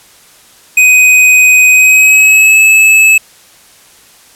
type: tone with pitch glide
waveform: square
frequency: 2505 to 2599 Hz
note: D#7 to E7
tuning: +11 to -25 cents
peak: -3 dBFS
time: 0.77-3.18 s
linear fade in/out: 5 ms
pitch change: +64 cents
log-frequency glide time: 1.7-2.63 s
effects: white hiss -41 dBFS RMS until 4.35 s + low-pass 12000 Hz 12 dB/octave